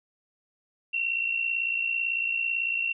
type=tone pair together; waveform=sine; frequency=2679 / 2737 Hz; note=E7 / F7; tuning=+27 / -36 cents; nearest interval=unison; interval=37 cents; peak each=-32 / -26 dBFS; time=0.93-2.93 s; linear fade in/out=10 ms; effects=none